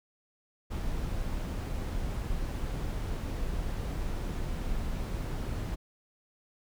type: noise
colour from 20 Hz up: brown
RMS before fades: -33 dBFS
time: 0.7-5.76 s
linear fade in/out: 20 ms
effects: none